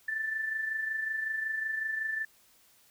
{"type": "tone with amplitude modulation", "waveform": "sine", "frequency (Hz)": 1764, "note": "A6", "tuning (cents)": 4, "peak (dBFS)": -28, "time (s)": [0.08, 2.25], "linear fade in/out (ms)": 5, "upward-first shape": "sine", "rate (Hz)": 25.4, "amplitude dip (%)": 50, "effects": ["white hiss -63 dBFS RMS until 2.9 s"]}